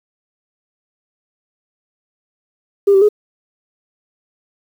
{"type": "tone with pitch steps", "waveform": "sine", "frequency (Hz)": [400.3, 387, 418.8], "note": ["G4", "G4", "G#4"], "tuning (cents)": [36, -22, 15], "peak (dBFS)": -6, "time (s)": [2.87, 3.089], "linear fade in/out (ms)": 10, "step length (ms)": 73, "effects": ["tanh soft clip ceiling -2 dBFS", "7-bit"]}